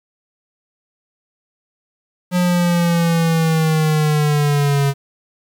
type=linear sweep; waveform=square; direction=down; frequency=180 to 138.59 Hz; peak=-14 dBFS; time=2.31-4.94 s; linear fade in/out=50 ms; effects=8-bit